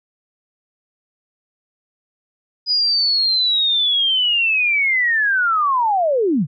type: linear sweep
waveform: sine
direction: down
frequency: 4978 to 120.1 Hz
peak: -14 dBFS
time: 2.66-6.47 s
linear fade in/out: 50 ms
effects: none